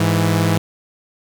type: tone pair together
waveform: sawtooth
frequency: 103.83 / 164.82 Hz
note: G#2 / E3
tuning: 0 / 0 cents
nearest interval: minor sixth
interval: 800 cents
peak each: -13 dBFS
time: 0-0.58 s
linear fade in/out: 5 ms
effects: none